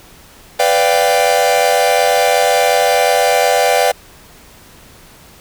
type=chord; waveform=45% pulse; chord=G dominant seventh; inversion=first; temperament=equal with one note detuned; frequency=499 / 587.3 / 698.5 / 784 Hz; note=B4 / D5 / F5 / G5; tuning=+18 / 0 / 0 / 0 cents; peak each=-16 dBFS; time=0.59-3.92 s; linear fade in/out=10 ms; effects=pink hiss -42 dBFS RMS until 5.4 s